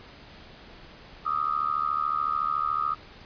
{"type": "tone with amplitude modulation", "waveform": "sine", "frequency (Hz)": 1246, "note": "D#6", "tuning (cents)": 2, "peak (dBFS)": -20, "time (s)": [1.25, 2.95], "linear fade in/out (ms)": 20, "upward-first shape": "sine", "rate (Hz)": 73.8, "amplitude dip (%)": 95, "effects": ["pink hiss -48 dBFS RMS until 3.25 s", "resampled to 11025 Hz"]}